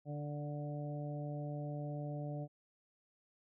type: harmonic tone with a mistuned harmonic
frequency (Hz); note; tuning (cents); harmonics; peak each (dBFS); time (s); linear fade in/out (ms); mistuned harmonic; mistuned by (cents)
146.83; D3; 0; 1 / 2 / 3 / 4 / 5; -40 / -47 / -53 / -47 / -52; 0.05-2.48; 50; 3; +16
effects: none